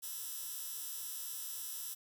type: tone with high-pass filter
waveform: 15% pulse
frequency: 336.4 Hz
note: E4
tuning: 35 cents sharp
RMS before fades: -43 dBFS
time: 0.02-1.95 s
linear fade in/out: 20 ms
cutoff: 9500 Hz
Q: 0.54
effects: none